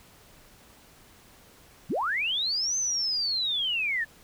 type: linear two-way sweep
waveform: sine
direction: up then down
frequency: 92.5 to 6272 to 1719 Hz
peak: -25 dBFS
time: 1.89-4.05 s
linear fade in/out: 20 ms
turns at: 2.77 s
effects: pink hiss -55 dBFS RMS until 4.23 s